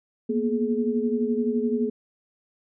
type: tone cluster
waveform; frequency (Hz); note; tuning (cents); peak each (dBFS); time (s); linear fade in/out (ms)
sine; 231.3 / 243 / 423.1; A#3 / B3 / G#4; -13 / -28 / +32; -26; 0.29-1.9; 10
effects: none